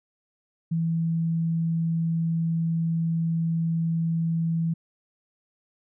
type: tone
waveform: sine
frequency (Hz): 164.81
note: E3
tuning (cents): 0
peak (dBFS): -22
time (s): 0.71-4.74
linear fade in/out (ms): 10
effects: none